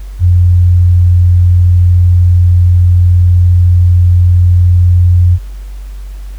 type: tone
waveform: sine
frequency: 88.7 Hz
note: F2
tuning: 27 cents sharp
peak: -3 dBFS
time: 0.19-5.39 s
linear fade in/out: 50 ms
effects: added 48 Hz sine -21 dBFS peak until 6.38 s + pink hiss -43 dBFS RMS until 6.38 s